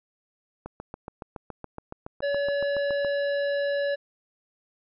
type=click train; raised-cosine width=1 ms; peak=-22 dBFS; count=18; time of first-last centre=0.66-3.048 s; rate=7.12 Hz
type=harmonic tone; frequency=568 Hz; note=C#5; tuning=42 cents sharp; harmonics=1 / 3 / 5 / 7 / 9; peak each=-24 / -33 / -45 / -42 / -52 dBFS; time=2.22-3.96 s; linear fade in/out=20 ms
effects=none